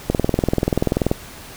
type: click train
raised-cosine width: 2 ms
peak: -3 dBFS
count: 22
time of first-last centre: 0.1-1.114 s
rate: 20.7 Hz
effects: pink hiss -38 dBFS RMS until 1.56 s